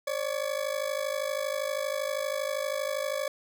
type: ring-modulated tone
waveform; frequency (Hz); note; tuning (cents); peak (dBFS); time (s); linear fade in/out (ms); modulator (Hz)
40% pulse; 567; C#5; +39; -25; 0.07-3.28; 2; 26.3
effects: none